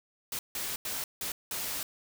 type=noise bursts at uneven times; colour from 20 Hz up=white; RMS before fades=-35 dBFS; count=5; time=0.32-0.39 / 0.55-0.76 / 0.85-1.04 / 1.21-1.32 / 1.51-1.83 s; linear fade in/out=2 ms; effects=none